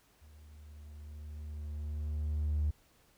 triangle tone with level ramp, 75.1 Hz, D2, 39 cents sharp, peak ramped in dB -52 to -24 dBFS, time 0.21-2.71 s, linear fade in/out 10 ms, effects tanh soft clip ceiling -24 dBFS + pink hiss -67 dBFS RMS until 3.17 s

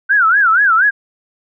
sine tone with vibrato, 1480 Hz, F#6, in tune, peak -8 dBFS, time 0.09-0.91 s, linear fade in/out 20 ms, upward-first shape sine, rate 4.2 Hz, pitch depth 230 cents each way, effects none

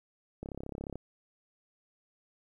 click train, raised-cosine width 2 ms, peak -26 dBFS, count 19, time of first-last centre 0.43-0.956 s, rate 34.2 Hz, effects 11-bit

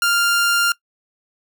sawtooth tone, 1396.9 Hz, F6, in tune, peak -11 dBFS, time 0.02-0.72 s, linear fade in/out 2 ms, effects noise-tail reverb RT60 0.1 s tail -21 dB re dry

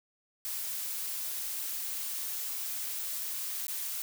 blue noise with dropouts, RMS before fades -36 dBFS, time 0.45-4.02 s, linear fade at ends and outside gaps 0 ms, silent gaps 3.668-3.682 s, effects none

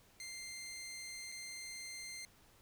15% pulse tone with dropouts, 2093 Hz, C7, in tune, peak -39 dBFS, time 0.2-2.25 s, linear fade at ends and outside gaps 1 ms, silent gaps 1.318-1.322 s, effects pink hiss -66 dBFS RMS until 2.61 s

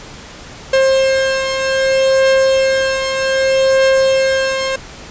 45% pulse beating tone pair, 532 / 532.64 Hz, C5 / C5, +29 / +31 cents, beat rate 0.64 Hz, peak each -12 / -18 dBFS, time 0.73-4.76 s, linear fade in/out 5 ms, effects pink hiss -34 dBFS RMS until 5.1 s + resampled to 16000 Hz

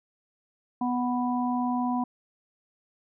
harmonic tone, 246.9 Hz, B3, in tune, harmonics 1 / 3 / 4, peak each -26 / -31 / -32 dBFS, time 0.81-2.04 s, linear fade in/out 5 ms, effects none

